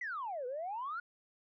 sine exponential two-way sweep, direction down then up, 2048 to 480.9 to 1462 Hz, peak -36 dBFS, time 0.01-1 s, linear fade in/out 5 ms, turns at 0.46 s, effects tanh soft clip ceiling -32 dBFS

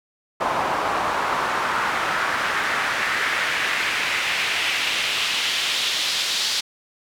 pink noise with band-pass filter sweep, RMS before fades -23 dBFS, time 0.4-6.61 s, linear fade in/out 10 ms, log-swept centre 880 to 4200 Hz, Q 1.8, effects none

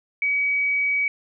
sine tone, 2270 Hz, C#7, 41 cents sharp, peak -19 dBFS, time 0.22-1.08 s, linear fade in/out 2 ms, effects none

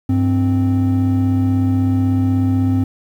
triangle tone pair together, 99.27 / 261.6 Hz, G2 / C4, +22 / 0 cents, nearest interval octave + perfect fourth, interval 1678 cents, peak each -13 dBFS, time 0.09-2.84 s, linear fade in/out 5 ms, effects tanh soft clip ceiling -5 dBFS + 8-bit

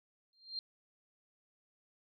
sine tone with exponential growth, 4186 Hz, C8, in tune, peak -34 dBFS, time 0.33-0.59 s, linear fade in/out 1 ms, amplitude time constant 55 ms, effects none

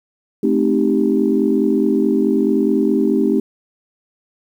sine chord, A half-diminished seventh, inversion none, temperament equal with one note detuned, 217 / 261.6 / 311.1 / 392 Hz, A3 / C4 / Eb4 / G4, -24 / 0 / 0 / 0 cents, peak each -18 dBFS, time 0.43-3.4 s, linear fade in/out 5 ms, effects tanh soft clip ceiling -2 dBFS + 8-bit

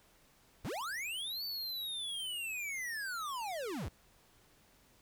square linear two-way sweep, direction up then down, 38.57 to 4566 to 38.57 Hz, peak -38 dBFS, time 0.64-3.89 s, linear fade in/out 10 ms, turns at 1.44 s, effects pink hiss -66 dBFS RMS until 5.01 s

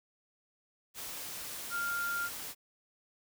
sine tone in noise, 1396.9 Hz, F6, in tune, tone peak -32 dBFS, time 1.7-2.3 s, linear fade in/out 50 ms, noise white, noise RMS -42 dBFS, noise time 0.94-2.55 s, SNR +7 dB, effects none

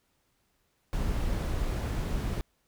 brown noise, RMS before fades -30 dBFS, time 0.93-2.41 s, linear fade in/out 0 ms, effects pink hiss -73 dBFS RMS until 2.67 s

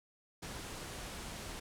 pink low-pass noise, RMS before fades -45 dBFS, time 0.42-1.6 s, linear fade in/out 10 ms, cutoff 11000 Hz, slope 24 dB/octave, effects none

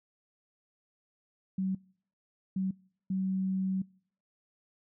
sine tone bursts at uneven times, 189.5 Hz, F#3, 42 cents sharp, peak -28 dBFS, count 3, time 1.58-1.75 / 2.56-2.71 / 3.1-3.82 s, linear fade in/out 5 ms, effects noise-tail reverb RT60 0.6 s tail -25 dB re dry

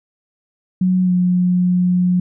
sine tone with pitch glide, 184 to 179.9 Hz, F#3 to F#3, -9 to -48 cents, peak -12 dBFS, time 0.81-2.2 s, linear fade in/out 5 ms, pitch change -39 cents, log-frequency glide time 1.03-1.12 s, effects none

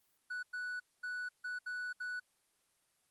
triangle tone bursts at uneven times, 1480 Hz, F#6, in tune, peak -36 dBFS, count 6, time 0.3-0.43 / 0.53-0.8 / 1.03-1.29 / 1.44-1.59 / 1.66-1.93 / 2-2.2 s, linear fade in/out 10 ms, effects white hiss -75 dBFS RMS until 3.1 s + Opus 24 kbps

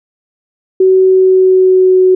sine tone with pitch glide, 376.4 to 371.4 Hz, F#4 to F#4, +30 to +7 cents, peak -4 dBFS, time 0.8-2.15 s, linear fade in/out 5 ms, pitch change -23 cents, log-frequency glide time 1.05-2 s, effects none

